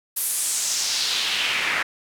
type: noise with band-pass filter sweep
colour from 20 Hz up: pink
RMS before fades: -24 dBFS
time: 0.16-1.83 s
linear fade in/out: 10 ms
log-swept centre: 12000 to 1800 Hz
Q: 2.2
effects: none